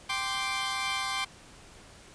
15% pulse chord, G suspended fourth, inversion none, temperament equal, 784 / 1046.5 / 1174.7 Hz, G5 / C6 / D6, 0 / 0 / 0 cents, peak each -29 / -26 / -28 dBFS, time 0.09-1.25 s, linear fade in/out 10 ms, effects pink hiss -52 dBFS RMS until 2.14 s + resampled to 22050 Hz

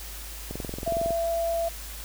click train, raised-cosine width 2 ms, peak -20 dBFS, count 14, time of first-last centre 0.51-1.106 s, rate 21.8 Hz
sine tone, 671 Hz, E5, 31 cents sharp, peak -24 dBFS, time 0.86-1.69 s, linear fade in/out 10 ms
effects added 52 Hz sine -39 dBFS peak until 2.04 s + white hiss -41 dBFS RMS until 2.04 s

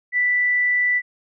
sine tone, 1975.5 Hz, B6, in tune, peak -16 dBFS, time 0.12-1.02 s, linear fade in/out 50 ms, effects none

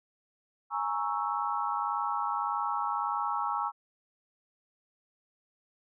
sine chord, A# half-diminished seventh, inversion third, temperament equal, 830.6 / 932.3 / 1108.7 / 1318.5 Hz, G#5 / A#5 / C#6 / E6, 0 / 0 / 0 / 0 cents, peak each -34 dBFS, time 0.7-3.72 s, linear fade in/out 50 ms, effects none

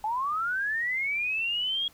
sine linear sweep, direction up, 833 to 3308 Hz, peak -26 dBFS, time 0.04-1.88 s, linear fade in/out 2 ms, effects pink hiss -57 dBFS RMS until 1.93 s

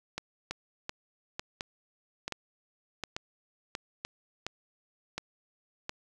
two click trains, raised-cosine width 0.2 ms, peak -17 / -17 dBFS, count 5 / 9, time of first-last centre 0.51-4.05 / 0.18-5.894 s, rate 1.13 / 1.4 Hz, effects 9-bit

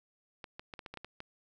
clicks, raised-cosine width 0.3 ms, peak -27 dBFS, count 9, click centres 0.442 / 0.595 / 0.738 / 0.792 / 0.862 / 0.94 / 0.973 / 1.046 / 1.204 s, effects none

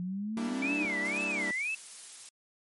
sine exponential sweep, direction up, 175.7 to 311.1 Hz, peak -32 dBFS, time 0-0.85 s, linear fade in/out 0 ms
sawtooth chord, E half-diminished seventh, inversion first, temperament equal with one note detuned, 196 / 229.5 / 293.7 / 329.6 Hz, G3 / Bb3 / D4 / E4, 0 / -27 / 0 / 0 cents, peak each -36 / -38 / -36 / -39 dBFS, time 0.37-1.51 s, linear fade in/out 2 ms
sine tone with vibrato, 2273 Hz, C#7, 43 cents sharp, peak -30 dBFS, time 0.62-1.75 s, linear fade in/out 5 ms, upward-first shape sine, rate 2 Hz, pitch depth 260 cents each way
blue noise, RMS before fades -44 dBFS, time 1.05-2.29 s, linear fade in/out 2 ms
effects MP3 48 kbps

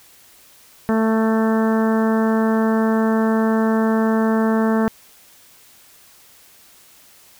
harmonic tone, 221.8 Hz, A3, 14 cents sharp, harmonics 1 / 2 / 3 / 4 / 5 / 6 / 7 / 8, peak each -16 / -22 / -26 / -28 / -30 / -32 / -33 / -34 dBFS, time 0.89-4.88 s, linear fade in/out 0 ms, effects white hiss -49 dBFS RMS until 7.39 s

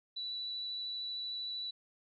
sine tone with vibrato, 3951 Hz, B7, in tune, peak -37 dBFS, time 0.16-1.71 s, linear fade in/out 10 ms, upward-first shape sine, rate 13 Hz, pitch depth 8 cents each way, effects none

